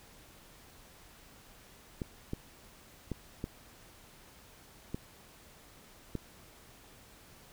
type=clicks; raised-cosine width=3 ms; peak=-22 dBFS; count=6; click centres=2.018 / 2.334 / 3.117 / 3.441 / 4.945 / 6.153 s; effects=pink hiss -57 dBFS RMS until 7.52 s